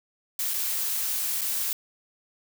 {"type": "noise with dropouts", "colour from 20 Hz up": "blue", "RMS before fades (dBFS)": -28, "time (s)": [0.39, 1.73], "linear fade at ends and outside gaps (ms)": 1, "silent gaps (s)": [[0.536, 0.54], [1.411, 1.416]], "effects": []}